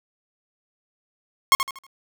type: tone with echo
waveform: sawtooth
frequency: 1081 Hz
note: C#6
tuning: 44 cents flat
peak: -8 dBFS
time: 1.52-1.55 s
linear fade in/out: 0 ms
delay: 79 ms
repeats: 4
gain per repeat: -9 dB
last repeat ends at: 1.866 s
effects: none